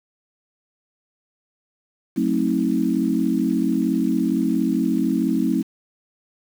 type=chord; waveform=sine; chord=F# diminished seventh; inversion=none; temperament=just; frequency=185 / 222 / 266.4 / 319.7 Hz; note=F#3 / A3 / C4 / Eb4; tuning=0 / +16 / +31 / +47 cents; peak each=-25 / -23 / -22 / -23 dBFS; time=2.16-5.63 s; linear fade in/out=20 ms; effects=7-bit